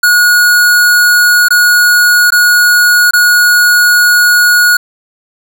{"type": "tone with dropouts", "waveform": "square", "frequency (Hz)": 1450, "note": "F#6", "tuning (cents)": -35, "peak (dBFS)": -5, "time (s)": [0.03, 4.77], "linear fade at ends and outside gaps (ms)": 5, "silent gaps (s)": [[1.485, 1.505], [2.305, 2.321], [3.11, 3.134]], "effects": []}